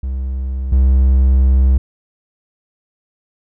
triangle tone pair in turn, 65.41 / 65.41 Hz, C2 / C2, 0 / 0 cents, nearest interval unison, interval 0 cents, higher neither, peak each -16 / -6 dBFS, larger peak second, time 0.03-0.72 / 0.72-1.78 s, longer second, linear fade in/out 5 ms, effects none

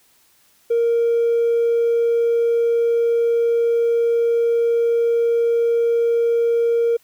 sine tone with hard clipping, 466.4 Hz, A#4, 1 cent sharp, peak -15 dBFS, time 0.7-6.97 s, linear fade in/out 10 ms, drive 1 dB, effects white hiss -57 dBFS RMS until 7.03 s

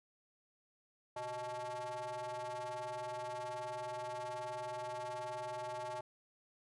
square ring-modulated tone, 125.9 Hz, B2, 34 cents sharp, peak -38 dBFS, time 1.16-6.01 s, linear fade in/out 5 ms, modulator 746 Hz, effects resampled to 24000 Hz

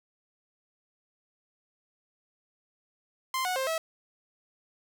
sawtooth tone with pitch steps, 1045 / 734 / 528 / 648 Hz, C6 / F#5 / C5 / E5, -2 / -14 / +16 / -30 cents, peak -24 dBFS, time 3.34-3.78 s, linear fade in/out 2 ms, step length 110 ms, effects none

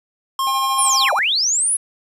square tone, 1070 Hz, C6, 38 cents sharp, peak -18 dBFS, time 0.39-1.09 s, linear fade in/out 2 ms
square tone with tremolo, 800 Hz, G5, 35 cents sharp, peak -22 dBFS, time 0.47-1.19 s, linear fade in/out 0 ms, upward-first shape triangle, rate 13 Hz, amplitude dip 80%
sine linear two-way sweep, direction down then up, 10680 to 539 to 10680 Hz, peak -15 dBFS, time 0.78-1.77 s, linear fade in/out 10 ms, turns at 1.13 s
effects resampled to 32000 Hz + 8-bit

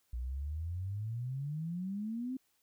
sine exponential sweep, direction up, 58.27 to 265.7 Hz, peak -35 dBFS, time 0.13-2.37 s, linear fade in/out 5 ms, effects white hiss -75 dBFS RMS until 2.62 s

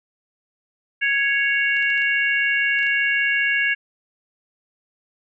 harmonic tone, 554.4 Hz, C#5, in tune, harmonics 3 / 4 / 5, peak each -20 / -22 / -24 dBFS, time 1.01-3.75 s, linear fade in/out 20 ms
clicks, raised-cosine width 0.2 ms, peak -25 dBFS, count 8, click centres 1.767 / 1.826 / 1.903 / 1.978 / 2.019 / 2.789 / 2.83 / 2.867 s
effects none

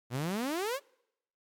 sawtooth exponential sweep, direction up, 115 to 590 Hz, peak -27 dBFS, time 0.1-0.8 s, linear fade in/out 50 ms, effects noise-tail reverb RT60 0.8 s tail -26 dB re dry + MP3 96 kbps

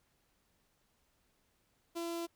sawtooth tone with notch filter, 338 Hz, E4, 43 cents sharp, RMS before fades -39 dBFS, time 1.95-2.27 s, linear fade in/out 20 ms, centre 1800 Hz, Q 1.6, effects pink hiss -75 dBFS RMS until 2.35 s

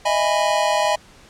square chord, E major seventh, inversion third, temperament just, 618.1 / 659.3 / 824.1 / 988.9 Hz, D#5 / E5 / G#5 / B5, -12 / 0 / -14 / +2 cents, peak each -22 / -25 / -22 / -24 dBFS, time 0.05-0.96 s, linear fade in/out 10 ms, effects pink hiss -48 dBFS RMS until 1.29 s + low-pass 8000 Hz 12 dB/octave

